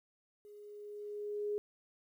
sine tone with level ramp, 415 Hz, G#4, 1 cent flat, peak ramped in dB -52 to -32 dBFS, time 0.45-1.58 s, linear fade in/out 0 ms, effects 12-bit

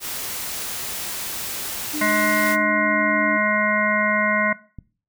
white noise, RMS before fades -29 dBFS, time 0-2.57 s, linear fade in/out 50 ms
sine tone with pitch glide, 300 to 295.5 Hz, D4 to D4, +37 to +11 cents, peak -25 dBFS, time 1.93-3.38 s, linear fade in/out 20 ms, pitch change -26 cents, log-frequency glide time 2.54-3.26 s
harmonic tone, 211 Hz, G#3, 28 cents sharp, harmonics 1 / 3 / 5 / 7 / 9 / 10, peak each -25 / -25 / -25 / -25 / -25 / -25 dBFS, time 2.01-4.53 s, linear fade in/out 5 ms
click, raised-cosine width 5 ms, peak -23 dBFS, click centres 4.787 s
effects noise-tail reverb RT60 0.4 s tail -18 dB re dry

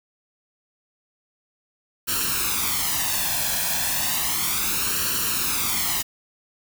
white noise with flanger, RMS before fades -24 dBFS, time 2.07-6.03 s, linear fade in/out 20 ms, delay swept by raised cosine 0.7 to 1.21 ms, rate 0.33 Hz, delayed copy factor +0.7, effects none

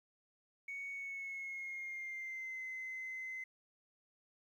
sine tone with pitch glide, 2227 to 2054 Hz, C#7 to C7, +7 to -33 cents, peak -40 dBFS, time 0.68-3.44 s, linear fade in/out 5 ms, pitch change -140 cents, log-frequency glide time 0.92-2.62 s, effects tanh soft clip ceiling -38 dBFS + 12-bit

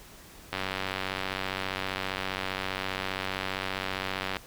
click train, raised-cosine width 0.3 ms, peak -14 dBFS, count 366, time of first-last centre 0.53-4.368 s, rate 95.1 Hz, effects pink hiss -50 dBFS RMS until 4.46 s

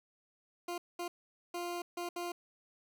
20% pulse tone bursts at uneven times, 349.2 Hz, F4, in tune, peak -32 dBFS, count 5, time 0.68-0.78 / 0.99-1.08 / 1.54-1.82 / 1.97-2.09 / 2.16-2.32 s, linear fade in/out 5 ms, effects none

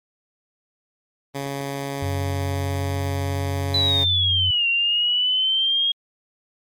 10% pulse tone, 139.1 Hz, C#3, 6 cents sharp, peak -18 dBFS, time 1.34-4.05 s, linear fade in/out 20 ms
sine tone with pitch glide, 92.5 to 91.6 Hz, F#2 to F#2, 0 to -17 cents, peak -23 dBFS, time 2.02-4.51 s, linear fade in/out 5 ms, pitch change -17 cents, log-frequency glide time 2.13-4.02 s
sine linear two-way sweep, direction down then up, 4010 to 2743 to 3276 Hz, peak -17 dBFS, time 3.74-5.92 s, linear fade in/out 5 ms, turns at 4.68 s
effects MP3 96 kbps

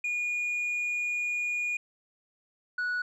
sine tone pair in turn, 2440 / 1470.1 Hz, D#7 / F#6, -34 / -12 cents, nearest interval major sixth, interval 878 cents, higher first, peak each -25 dBFS, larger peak neither, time 0.04-1.77 / 2.78-3.02 s, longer first, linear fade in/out 5 ms, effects tanh soft clip ceiling -27 dBFS

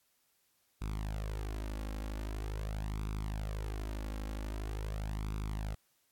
sawtooth tone with flanger, 52.4 Hz, G#1, 16 cents sharp, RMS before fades -38 dBFS, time 0.81-5.75 s, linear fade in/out 10 ms, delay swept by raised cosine 0.81 to 3.71 ms, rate 0.44 Hz, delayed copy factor +0.7, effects white hiss -74 dBFS RMS until 6.11 s + AAC 64 kbps

